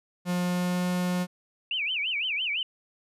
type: tone with pitch glide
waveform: 45% pulse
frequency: 178.1 to 179.65 Hz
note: F3 to F3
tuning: +34 to +49 cents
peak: -25 dBFS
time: 0.25-1.27 s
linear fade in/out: 50 ms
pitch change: +15 cents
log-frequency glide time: 0.42-0.88 s
type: tone with vibrato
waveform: sine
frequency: 2641 Hz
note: E7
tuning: 3 cents sharp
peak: -26 dBFS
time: 1.71-2.63 s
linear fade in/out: 2 ms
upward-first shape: sine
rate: 5.9 Hz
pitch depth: 280 cents each way
effects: resampled to 32000 Hz